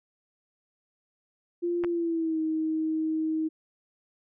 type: tone with pitch glide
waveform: sine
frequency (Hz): 346.7 to 316.1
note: F4 to D#4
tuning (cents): -13 to +27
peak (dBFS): -25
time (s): 1.62-3.49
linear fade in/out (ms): 20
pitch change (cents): -160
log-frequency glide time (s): 1.86-2.4
type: clicks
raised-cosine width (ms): 0.5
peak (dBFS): -21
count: 2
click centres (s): 1.838 / 1.846
effects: none